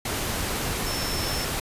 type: tone in noise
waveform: sine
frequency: 5350 Hz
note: E8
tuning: 25 cents sharp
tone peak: -32 dBFS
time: 0.86-1.45 s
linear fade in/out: 5 ms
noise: pink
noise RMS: -28 dBFS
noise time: 0.05-1.6 s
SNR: -7 dB
effects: resampled to 32000 Hz